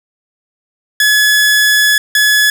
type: tone pair in turn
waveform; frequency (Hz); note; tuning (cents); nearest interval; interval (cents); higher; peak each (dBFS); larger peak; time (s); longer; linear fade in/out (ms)
sawtooth; 1702 / 1702; G#6 / G#6; +42 / +42; unison; 0; neither; -4; neither; 1-1.98 / 2.15-2.5; first; 2
effects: none

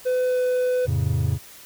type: tone with pitch glide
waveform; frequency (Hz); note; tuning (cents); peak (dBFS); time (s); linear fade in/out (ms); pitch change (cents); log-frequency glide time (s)
triangle; 505 to 501.8; B4 to B4; +39 to +28; -17; 0.05-0.87; 20; -11; 0.26-0.39
type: chord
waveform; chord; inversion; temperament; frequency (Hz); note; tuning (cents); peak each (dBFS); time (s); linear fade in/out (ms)
triangle; F augmented; none; equal with one note detuned; 87.31 / 110 / 137.24; F2 / A2 / C#3; 0 / 0 / -17; -22; 0.85-1.39; 50
effects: white hiss -45 dBFS RMS until 1.65 s

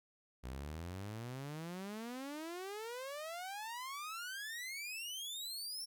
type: exponential sweep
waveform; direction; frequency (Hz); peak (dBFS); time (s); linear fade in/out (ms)
sawtooth; up; 60.5 to 5530; -39; 0.43-5.86; 20
effects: none

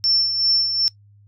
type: tone with tremolo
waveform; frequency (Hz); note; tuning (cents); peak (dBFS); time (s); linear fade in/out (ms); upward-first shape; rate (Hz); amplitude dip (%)
sine; 5390; E8; +38; -14; 0.04-0.88; 0; sine; 2.6; 55
effects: noise-tail reverb RT60 0.1 s tail -21 dB re dry + added 102 Hz sine -48 dBFS peak until 1.27 s

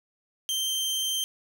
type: tone with vibrato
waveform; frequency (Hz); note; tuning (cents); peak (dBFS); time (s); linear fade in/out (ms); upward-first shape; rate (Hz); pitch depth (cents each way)
sawtooth; 3136; G7; 0; -23; 0.49-1.24; 0; triangle; 17; 8
effects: none

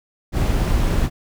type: noise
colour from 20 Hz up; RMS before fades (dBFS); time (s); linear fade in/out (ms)
brown; -18; 0.32-1.1; 50
effects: none

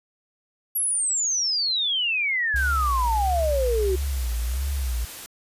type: exponential sweep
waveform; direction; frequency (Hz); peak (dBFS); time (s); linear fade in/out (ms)
sine; down; 11610 to 362.6; -21; 0.75-3.96; 10
type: tone with vibrato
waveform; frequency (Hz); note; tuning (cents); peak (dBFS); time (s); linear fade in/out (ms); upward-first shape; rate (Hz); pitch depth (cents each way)
sine; 63.3; B1; +43; -23; 2.54-5.05; 5; sine; 1.5; 170
type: noise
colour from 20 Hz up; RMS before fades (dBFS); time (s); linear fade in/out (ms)
white; -38; 2.56-5.26; 0
effects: resampled to 32000 Hz

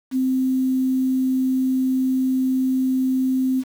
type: tone with quantisation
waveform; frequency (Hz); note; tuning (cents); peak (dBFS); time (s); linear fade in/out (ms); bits
sine; 260.1; C4; -10; -17; 0.11-3.64; 50; 7
effects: none

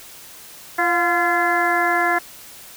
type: harmonic tone with a mistuned harmonic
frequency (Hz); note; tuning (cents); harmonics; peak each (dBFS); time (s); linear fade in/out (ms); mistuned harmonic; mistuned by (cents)
343.4; F4; -29; 1 / 2 / 3 / 4 / 5 / 6; -25 / -21 / -24 / -24 / -21 / -26; 0.78-2.19; 10; 2; +49
effects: white hiss -41 dBFS RMS until 2.76 s

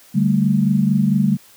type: chord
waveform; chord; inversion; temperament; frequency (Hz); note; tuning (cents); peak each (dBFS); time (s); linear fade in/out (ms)
sine; D suspended fourth; none; just; 146.83 / 195.78 / 220.2; D3 / G3 / A3; 0 / -2 / +2; -19 / -16 / -18; 0.14-1.37; 20
effects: white hiss -48 dBFS RMS until 1.56 s + high-pass 80 Hz 12 dB/octave

